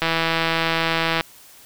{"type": "click train", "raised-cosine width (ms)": 0.3, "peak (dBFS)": -4, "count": 196, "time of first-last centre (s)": [0.02, 1.209], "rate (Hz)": 164, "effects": ["white hiss -47 dBFS RMS until 1.65 s"]}